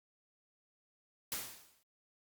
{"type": "noise with exponential decay", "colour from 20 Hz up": "white", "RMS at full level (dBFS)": -36, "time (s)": [1.32, 1.83], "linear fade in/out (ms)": 1, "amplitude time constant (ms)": 110, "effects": ["Opus 48 kbps"]}